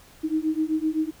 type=beating tone pair; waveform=sine; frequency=310 / 317.8 Hz; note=D#4 / D#4; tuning=-6 / +37 cents; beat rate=7.8 Hz; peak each=-25 dBFS; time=0.23-1.11 s; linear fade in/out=20 ms; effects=pink hiss -52 dBFS RMS until 1.2 s